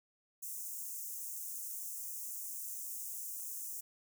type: high-pass noise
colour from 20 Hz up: white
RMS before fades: -43 dBFS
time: 0.42-3.81 s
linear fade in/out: 10 ms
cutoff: 6200 Hz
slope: 48 dB/octave
effects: none